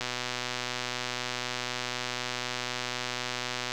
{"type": "click train", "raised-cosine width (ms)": 0.2, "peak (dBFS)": -14, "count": 461, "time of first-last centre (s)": [0.01, 3.72], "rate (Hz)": 124, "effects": []}